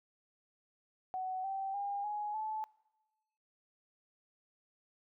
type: tone with pitch steps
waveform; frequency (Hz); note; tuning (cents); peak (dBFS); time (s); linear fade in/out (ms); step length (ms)
sine; 748 / 776.2 / 805.4 / 835.7 / 867.2; F#5 / G5 / G5 / G#5 / A5; +19 / -17 / +47 / +11 / -25; -35; 1.14-2.64; 0; 300
effects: noise-tail reverb RT60 1.0 s tail -22 dB re dry